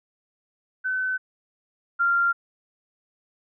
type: tone pair in turn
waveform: sine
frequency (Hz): 1517 / 1388.3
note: F#6 / F6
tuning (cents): +43 / -11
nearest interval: major second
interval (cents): 154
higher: first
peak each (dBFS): -23 / -18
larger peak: second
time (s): 0.84-1.18 / 1.99-2.33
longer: neither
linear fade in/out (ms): 20
effects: none